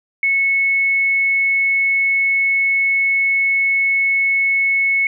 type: tone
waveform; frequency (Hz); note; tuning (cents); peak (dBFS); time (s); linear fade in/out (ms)
sine; 2200; C#7; -14; -13; 0.23-5.07; 2
effects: none